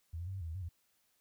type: tone with pitch steps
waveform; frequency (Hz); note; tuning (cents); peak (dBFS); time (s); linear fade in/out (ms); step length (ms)
sine; 82.2 / 87.1 / 95.5 / 96.4 / 82.5 / 80.1 / 94.9 / 84.6; E2 / F2 / G2 / G2 / E2 / E2 / F#2 / E2; -4 / -4 / -45 / -28 / +2 / -49 / +44 / +45; -38; 0.13-0.69; 10; 70
effects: white hiss -75 dBFS RMS until 1.2 s